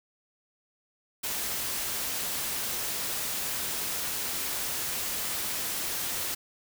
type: noise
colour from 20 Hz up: white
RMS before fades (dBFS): -32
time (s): 1.23-6.35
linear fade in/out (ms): 10
effects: none